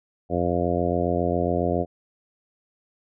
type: harmonic tone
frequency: 87.31 Hz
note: F2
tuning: in tune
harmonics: 1 / 2 / 3 / 4 / 5 / 6 / 7 / 8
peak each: -29 / -29 / -29 / -29 / -29 / -29 / -29 / -29 dBFS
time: 0.29-1.86 s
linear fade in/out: 50 ms
effects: none